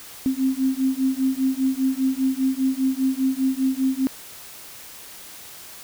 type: beating tone pair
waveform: sine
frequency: 261.6 / 266.6 Hz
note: C4 / C4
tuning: 0 / +33 cents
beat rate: 5 Hz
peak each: -22 dBFS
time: 0.26-4.07 s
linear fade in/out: 0 ms
effects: white hiss -41 dBFS RMS until 5.83 s